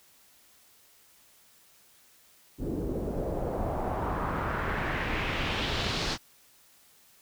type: noise with low-pass filter sweep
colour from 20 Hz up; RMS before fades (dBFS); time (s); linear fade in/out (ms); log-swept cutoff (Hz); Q
pink; -31; 2.58-6.18; 50; 320 to 5100; 2
effects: white hiss -60 dBFS RMS until 7.21 s